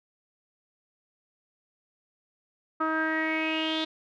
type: tone with low-pass filter sweep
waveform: sawtooth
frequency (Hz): 317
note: D#4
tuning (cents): +32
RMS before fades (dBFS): -28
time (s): 2.8-3.85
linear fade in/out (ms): 10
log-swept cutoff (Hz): 1300 to 3700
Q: 7.5
effects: none